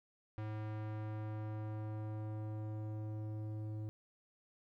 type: tone with low-pass filter sweep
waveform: square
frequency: 107.6 Hz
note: A2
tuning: 38 cents flat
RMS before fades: -42 dBFS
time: 0.38-3.89 s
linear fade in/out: 0 ms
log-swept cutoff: 2100 to 410 Hz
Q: 0.73
effects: 13-bit